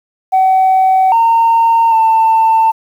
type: tone with pitch steps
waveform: sine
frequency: 757 / 916 / 894 Hz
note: F#5 / A#5 / A5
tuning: +39 / -31 / +27 cents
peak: -5 dBFS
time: 0.32-2.72 s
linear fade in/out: 20 ms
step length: 800 ms
effects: tanh soft clip ceiling -4 dBFS + 7-bit